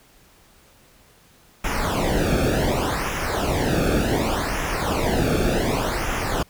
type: noise with flanger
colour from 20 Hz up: brown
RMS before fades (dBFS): -22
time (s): 1.64-6.43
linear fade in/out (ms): 5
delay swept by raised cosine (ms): 0.23 to 1.02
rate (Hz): 0.67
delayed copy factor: -0.8
effects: pink hiss -54 dBFS RMS until 6.49 s